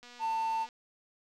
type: click train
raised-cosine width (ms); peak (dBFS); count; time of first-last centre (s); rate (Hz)
0.2; -35; 161; 0.03-0.688; 243
type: tone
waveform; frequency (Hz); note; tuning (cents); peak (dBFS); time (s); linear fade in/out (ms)
triangle; 895; A5; +29; -27; 0.19-0.67; 50
effects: none